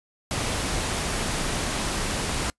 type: noise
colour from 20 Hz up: pink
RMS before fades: -27 dBFS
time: 0.31-2.5 s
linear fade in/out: 0 ms
effects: noise-tail reverb RT60 0.1 s tail -25 dB re dry + resampled to 24000 Hz